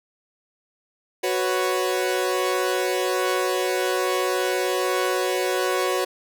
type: chord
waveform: sawtooth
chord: F# suspended fourth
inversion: none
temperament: equal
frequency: 370 / 493.9 / 554.4 Hz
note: F#4 / B4 / C#5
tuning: 0 / 0 / 0 cents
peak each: -20 / -23 / -23 dBFS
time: 1.23-6.05 s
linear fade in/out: 10 ms
effects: none